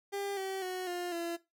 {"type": "tone with pitch steps", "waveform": "30% pulse", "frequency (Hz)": [399.9, 383.8, 368.4, 353.6, 339.4], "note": ["G4", "G4", "F#4", "F4", "F4"], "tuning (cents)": [35, -37, -7, 22, -49], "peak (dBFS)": -32, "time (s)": [0.12, 1.37], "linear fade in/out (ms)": 20, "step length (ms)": 250, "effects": ["noise-tail reverb RT60 0.2 s tail -17 dB re dry"]}